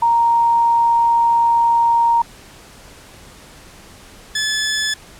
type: tone pair in turn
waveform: sine / 15% pulse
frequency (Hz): 932.3 / 1725.7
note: A#5 / A6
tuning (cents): 0 / -34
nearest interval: major seventh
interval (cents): 1066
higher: second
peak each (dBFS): -11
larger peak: neither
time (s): 0.02-2.22 / 4.35-4.94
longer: first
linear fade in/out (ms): 5
effects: pink hiss -42 dBFS RMS until 5.19 s + low-pass 11000 Hz 12 dB/octave